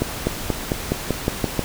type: accelerating click train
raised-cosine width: 2 ms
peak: -5 dBFS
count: 9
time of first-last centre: 0.02-1.593 s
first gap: 250 ms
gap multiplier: 0.93
effects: pink hiss -30 dBFS RMS until 1.64 s